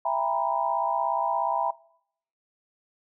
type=tone cluster; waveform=sine; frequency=664 / 801 / 936 / 993 Hz; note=E5 / G5 / A#5 / B5; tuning=+12 / +37 / +7 / +9 cents; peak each=-29 dBFS; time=0.05-1.71 s; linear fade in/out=5 ms; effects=noise-tail reverb RT60 0.7 s tail -22 dB re dry